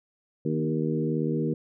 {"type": "harmonic tone with a mistuned harmonic", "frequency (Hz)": 78, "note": "D#2", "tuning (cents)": 5, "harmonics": [2, 3, 4, 5, 6], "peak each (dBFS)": [-28, -30, -31, -32, -33], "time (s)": [0.45, 1.54], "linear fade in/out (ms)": 5, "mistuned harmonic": 3, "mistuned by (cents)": 19, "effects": []}